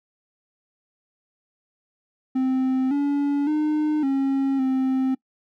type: tone with pitch steps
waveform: triangle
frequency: 260.6 / 285.1 / 304.2 / 271.6 / 262.5 Hz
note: C4 / C#4 / D#4 / C#4 / C4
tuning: -7 / +49 / -39 / -35 / +6 cents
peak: -17 dBFS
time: 2.35-5.15 s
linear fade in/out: 10 ms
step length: 560 ms
effects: noise-tail reverb RT60 0.1 s tail -23 dB re dry